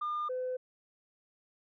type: tone pair in turn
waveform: sine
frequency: 1208 / 507.9 Hz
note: D6 / B4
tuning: +48 / +48 cents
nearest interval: octave + minor third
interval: 1500 cents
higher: first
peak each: -30 / -31 dBFS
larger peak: first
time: 0.01-0.29 / 0.29-0.57 s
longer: neither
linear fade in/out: 10 ms
effects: tanh soft clip ceiling -29 dBFS